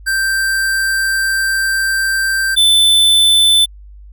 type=tone pair in turn; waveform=square; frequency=1568 / 3520 Hz; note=G6 / A7; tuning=0 / 0 cents; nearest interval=octave + major second; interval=1400 cents; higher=second; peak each=-14 / -8 dBFS; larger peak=second; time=0.06-2.56 / 2.56-3.66 s; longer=first; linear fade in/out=20 ms; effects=added 50 Hz sine -34 dBFS peak until 4.12 s